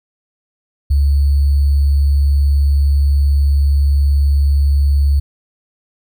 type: tone with sample-and-hold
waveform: sine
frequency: 70.6 Hz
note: C#2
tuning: 32 cents sharp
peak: -9 dBFS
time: 0.9-5.2 s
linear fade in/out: 10 ms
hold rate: 4410 Hz
effects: none